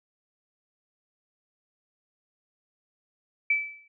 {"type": "tone with exponential decay", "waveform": "sine", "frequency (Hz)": 2312, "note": "D7", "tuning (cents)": -28, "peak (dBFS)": -18, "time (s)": [3.5, 3.88], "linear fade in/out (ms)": 5, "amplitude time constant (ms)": 81, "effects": []}